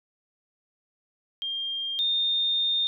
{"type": "tone pair in turn", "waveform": "sine", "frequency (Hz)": [3202, 3645], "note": ["G7", "A#7"], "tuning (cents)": [36, -40], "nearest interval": "major second", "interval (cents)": 224, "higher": "second", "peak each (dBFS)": [-28, -22], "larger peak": "second", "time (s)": [[1.42, 1.99], [1.99, 2.87]], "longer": "second", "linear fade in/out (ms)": 0, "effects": []}